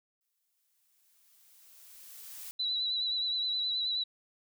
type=noise with exponential growth; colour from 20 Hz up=blue; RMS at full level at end=-43 dBFS; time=0.21-2.51 s; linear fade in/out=0 ms; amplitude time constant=500 ms
type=tone with vibrato; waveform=sine; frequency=3951 Hz; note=B7; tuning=in tune; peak=-29 dBFS; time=2.59-4.04 s; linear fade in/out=10 ms; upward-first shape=triangle; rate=9.5 Hz; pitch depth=44 cents each way
effects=none